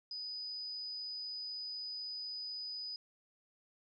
sine tone, 4978 Hz, D#8, in tune, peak -40 dBFS, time 0.11-2.96 s, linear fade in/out 2 ms, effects none

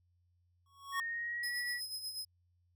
square tone with exponential growth, 1108.7 Hz, C#6, in tune, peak -33 dBFS, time 0.66-1 s, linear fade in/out 2 ms, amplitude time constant 72 ms
sine tone with pitch glide, 1844 to 1940.2 Hz, A#6 to B6, -19 to -31 cents, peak -36 dBFS, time 0.92-1.81 s, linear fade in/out 50 ms, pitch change +88 cents, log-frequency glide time 1.05-1.56 s
sawtooth tone with tremolo, 5090 Hz, D#8, 39 cents sharp, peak -35 dBFS, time 1.43-2.25 s, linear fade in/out 5 ms, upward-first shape sine, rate 8.2 Hz, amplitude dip 60%
effects added 88 Hz sine -70 dBFS peak until 2.75 s

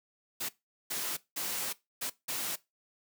white noise bursts at uneven times, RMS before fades -35 dBFS, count 5, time 0.4-0.49 / 0.9-1.17 / 1.36-1.73 / 2.01-2.1 / 2.28-2.56 s, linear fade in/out 10 ms, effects noise-tail reverb RT60 0.2 s tail -19 dB re dry + high-pass 150 Hz 12 dB/octave

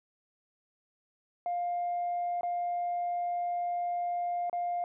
sine tone with dropouts, 703 Hz, F5, 11 cents sharp, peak -28 dBFS, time 1.46-4.84 s, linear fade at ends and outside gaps 1 ms, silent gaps 2.41-2.432 / 4.497-4.529 s, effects tanh soft clip ceiling -26 dBFS

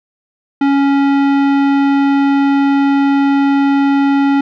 sine tone with tanh clipping, 278.3 Hz, C#4, 7 cents sharp, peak -11 dBFS, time 0.61-4.41 s, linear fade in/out 5 ms, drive 17 dB, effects none

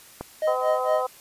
click, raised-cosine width 1 ms, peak -17 dBFS, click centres 0.21 s
triangle tone with tremolo, 622.3 Hz, D#5, in tune, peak -17 dBFS, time 0.42-1.03 s, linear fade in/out 2 ms, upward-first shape sine, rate 4.4 Hz, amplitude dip 100%
harmonic tone, 255 Hz, C4, 44 cents flat, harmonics 2 / 3 / 4 / 5, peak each -27 / -29 / -30 / -31 dBFS, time 0.47-1.07 s, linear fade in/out 10 ms
effects white hiss -49 dBFS RMS until 1.2 s + resampled to 32000 Hz

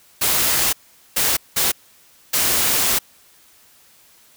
white noise bursts at uneven times, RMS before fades -18 dBFS, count 4, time 0.21-0.73 / 1.16-1.37 / 1.56-1.72 / 2.33-2.99 s, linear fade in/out 10 ms, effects white hiss -52 dBFS RMS until 4.36 s

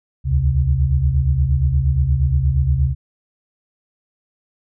sine tone cluster, 68.4 / 76.9 / 132 Hz, C#2 / D#2 / C3, -23 / -20 / +16 cents, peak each -18 dBFS, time 0.24-2.95 s, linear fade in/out 50 ms, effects none

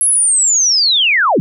sine linear sweep, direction down, 11000 to 130.81 Hz, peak -9 dBFS, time 0.01-1.4 s, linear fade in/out 0 ms, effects none

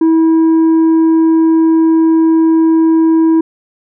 sine tone with tanh clipping, 324.1 Hz, E4, 29 cents flat, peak -7 dBFS, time 0.01-3.41 s, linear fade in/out 5 ms, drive 4 dB, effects none

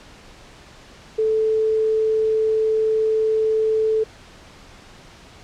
sine tone, 438.2 Hz, A4, 7 cents flat, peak -16 dBFS, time 1.18-4.04 s, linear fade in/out 10 ms, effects pink hiss -45 dBFS RMS until 5.43 s + low-pass 6000 Hz 12 dB/octave

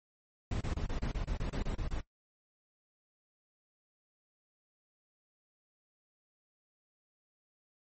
brown noise bursts, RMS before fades -34 dBFS, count 12, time 0.51-2.007 s, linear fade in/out 5 ms, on 100 ms, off 27 ms, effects noise-tail reverb RT60 0.1 s tail -18 dB re dry + MP3 32 kbps

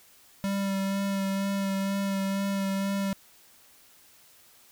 square tone with vibrato, 196 Hz, G3, in tune, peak -27 dBFS, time 0.44-3.13 s, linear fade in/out 0 ms, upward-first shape sine, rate 2.1 Hz, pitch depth 16 cents each way, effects white hiss -57 dBFS RMS until 4.71 s

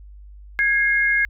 sine tone pair together, 1652.2 / 2138 Hz, G#6 / C7, -9 / +37 cents, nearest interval major third, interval 446 cents, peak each -18 / -19 dBFS, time 0.59-1.25 s, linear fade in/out 0 ms, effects added 50 Hz sine -39 dBFS peak until 1.29 s

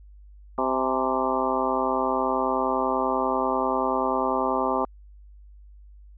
harmonic tone with a mistuned harmonic, 130.2 Hz, C3, 8 cents flat, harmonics 2 / 3 / 4 / 5 / 6 / 7 / 8 / 9, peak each -30 / -30 / -30 / -30 / -30 / -30 / -30 / -30 dBFS, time 0.58-4.85 s, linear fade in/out 2 ms, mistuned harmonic 6, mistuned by +86 cents, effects added 50 Hz sine -45 dBFS peak until 6.17 s

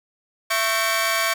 sawtooth tone cluster, 667 / 1105 / 1554 / 1826 / 2299 Hz, E5 / C#6 / G6 / A#6 / D7, +20 / -6 / -16 / -36 / -37 cents, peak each -22 / -21 / -24 / -25 / -22 dBFS, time 0.5-1.34 s, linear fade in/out 10 ms, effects none

